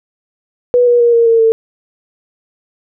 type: tone with pitch steps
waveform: sine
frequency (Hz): 490 / 481.6 / 473.3 / 465.2 / 457.2 / 449.3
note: B4 / B4 / A#4 / A#4 / A#4 / A4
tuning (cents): -14 / -44 / +26 / -4 / -34 / +36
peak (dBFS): -6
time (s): 0.74-1.52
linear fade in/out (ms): 0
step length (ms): 130
effects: none